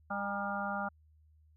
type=harmonic tone with a mistuned harmonic; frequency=200.9 Hz; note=G3; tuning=43 cents sharp; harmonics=1 / 3 / 4 / 5 / 6 / 7; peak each=-40 / -42 / -38 / -46 / -41 / -39 dBFS; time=0.1-0.89 s; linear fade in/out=10 ms; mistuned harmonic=5; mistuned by=-91 cents; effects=added 77 Hz sine -61 dBFS peak until 1.56 s